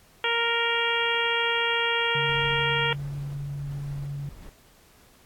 harmonic tone, 466.2 Hz, A#4, in tune, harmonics 1 / 2 / 3 / 4 / 5 / 6 / 7, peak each -30 / -30 / -30 / -30 / -30 / -30 / -30 dBFS, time 0.24-2.93 s, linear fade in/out 2 ms
sine tone, 141.6 Hz, C#3, 37 cents sharp, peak -30 dBFS, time 2.15-4.29 s, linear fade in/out 2 ms
brown noise with tremolo, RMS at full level -42 dBFS, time 2.28-4.5 s, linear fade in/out 10 ms, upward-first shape square, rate 1.4 Hz, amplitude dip 35%
effects pink hiss -57 dBFS RMS until 5.25 s + AAC 64 kbps

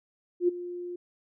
sine tone with ADSR envelope, 353.2 Hz, F4, 20 cents sharp, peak -18 dBFS, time 0.4-0.96 s, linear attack 83 ms, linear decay 14 ms, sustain -16 dB, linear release 6 ms, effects none

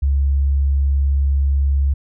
sine tone, 69.3 Hz, C#2, in tune, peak -13 dBFS, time 0.02-1.94 s, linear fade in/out 10 ms, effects none

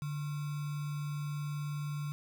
sine tone with sample-and-hold, 146.83 Hz, D3, in tune, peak -34 dBFS, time 0.02-2.12 s, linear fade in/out 0 ms, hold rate 1225 Hz, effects none

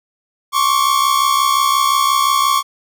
45% pulse tone pair together, 1079.3 / 1145 Hz, C#6 / D6, -47 / -44 cents, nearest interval minor second, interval 103 cents, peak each -15 / -15 dBFS, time 0.52-2.63 s, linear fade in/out 50 ms, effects none

